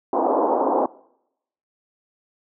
white band-pass noise, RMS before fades -20 dBFS, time 0.13-0.86 s, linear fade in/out 2 ms, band 260 to 970 Hz, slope 48 dB/octave, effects noise-tail reverb RT60 0.8 s tail -23 dB re dry

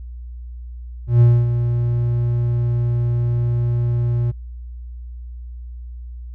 triangle tone with ADSR envelope, 119.3 Hz, A#2, 41 cents sharp, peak -5 dBFS, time 1.07-4.32 s, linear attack 140 ms, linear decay 250 ms, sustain -9 dB, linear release 20 ms, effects added 60 Hz sine -30 dBFS peak until 6.34 s

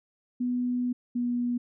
sine tone pair in turn, 246.9 / 242.7 Hz, B3 / B3, 0 / -30 cents, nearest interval unison, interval 30 cents, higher first, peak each -25 dBFS, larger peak neither, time 0.4-0.93 / 1.15-1.58 s, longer first, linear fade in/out 10 ms, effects none

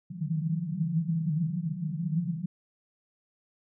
pink band-pass noise, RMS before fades -30 dBFS, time 0.1-2.46 s, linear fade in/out 5 ms, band 150 to 180 Hz, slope 96 dB/octave, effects none

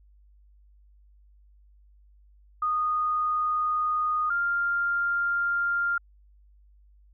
sine tone pair in turn, 1235 / 1396.8 Hz, D#6 / F6, -13 / 0 cents, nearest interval major second, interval 213 cents, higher second, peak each -23 dBFS, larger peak neither, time 2.62-4.3 / 4.3-5.98 s, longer neither, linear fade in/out 5 ms, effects added 50 Hz sine -54 dBFS peak until 7.13 s

